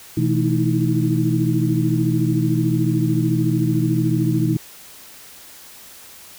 sine tone cluster, 124.4 / 162.9 / 218.2 / 315 / 328.6 Hz, B2 / E3 / A3 / D#4 / E4, +13 / -20 / -14 / +21 / -5 cents, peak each -20 / -21 / -26 / -21 / -27 dBFS, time 0.17-4.57 s, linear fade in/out 5 ms, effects white hiss -42 dBFS RMS until 6.38 s

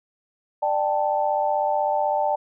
sine chord, D suspended fourth, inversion none, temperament equal with one note detuned, 594.8 / 784 / 880 Hz, D5 / G5 / A5, +22 / 0 / 0 cents, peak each -24 dBFS, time 0.62-2.36 s, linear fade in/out 10 ms, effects none

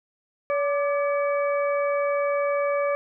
harmonic tone with a mistuned harmonic, 570 Hz, C#5, 48 cents sharp, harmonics 1 / 2 / 3 / 4, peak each -22 / -29 / -37 / -34 dBFS, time 0.5-2.95 s, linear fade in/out 0 ms, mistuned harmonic 2, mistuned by +56 cents, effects none

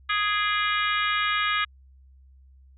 harmonic tone with a mistuned harmonic, 415.8 Hz, G#4, 2 cents sharp, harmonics 3 / 4 / 5 / 6 / 7 / 8 / 9, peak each -26 / -28 / -30 / -32 / -33 / -34 / -35 dBFS, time 0.09-1.65 s, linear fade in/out 10 ms, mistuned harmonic 6, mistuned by -63 cents, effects added 66 Hz sine -50 dBFS peak until 2.77 s

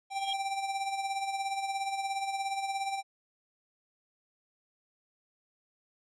sine tone with exponential growth, 3247 Hz, G#7, 40 cents flat, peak -28 dBFS, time 0.1-0.33 s, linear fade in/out 2 ms, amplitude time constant 48 ms
square tone with tremolo, 784 Hz, G5, in tune, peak -30 dBFS, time 0.1-3.03 s, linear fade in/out 50 ms, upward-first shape sine, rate 17 Hz, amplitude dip 55%
effects resampled to 22050 Hz

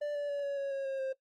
triangle tone with pitch steps, 587.3 / 578.9 / 570.6 / 562.4 / 554.3 / 546.4 / 538.6 / 530.8 Hz, D5 / D5 / C#5 / C#5 / C#5 / C#5 / C#5 / C5, 0 / -25 / +50 / +25 / 0 / -25 / -50 / +25 cents, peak -30 dBFS, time 0.01-1.13 s, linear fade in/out 10 ms, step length 140 ms, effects noise-tail reverb RT60 0.1 s tail -18 dB re dry + Opus 24 kbps

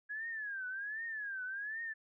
sine tone with vibrato, 1661.2 Hz, G#6, in tune, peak -38 dBFS, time 0.09-1.94 s, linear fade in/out 20 ms, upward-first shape triangle, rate 1.3 Hz, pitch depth 200 cents each way, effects none

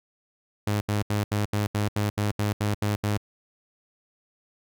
sawtooth tone bursts, 103.83 Hz, G#2, in tune, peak -19 dBFS, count 12, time 0.67-3.175 s, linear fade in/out 5 ms, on 140 ms, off 75 ms, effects none

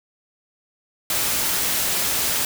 white noise, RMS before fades -22 dBFS, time 1.1-2.45 s, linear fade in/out 2 ms, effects none

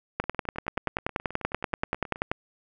two click trains, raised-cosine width 0.5 ms, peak -24 / -10 dBFS, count 19 / 23, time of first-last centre 0.24-2.159 / 0.2-2.315 s, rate 9.38 / 10.4 Hz, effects none

